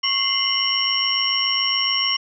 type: tone cluster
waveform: sine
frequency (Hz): 1102 / 2089 / 2917 / 3024 / 5530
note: C#6 / C7 / F#7 / F#7 / F8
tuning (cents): -11 / -3 / -25 / +37 / -18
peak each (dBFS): -28 / -26 / -25 / -24 / -22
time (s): 0.03-2.17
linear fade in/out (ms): 10
effects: none